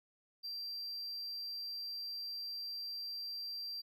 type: tone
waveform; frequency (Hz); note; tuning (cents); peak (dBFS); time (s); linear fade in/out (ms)
triangle; 4715; D8; +6; -39; 0.43-3.82; 20
effects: none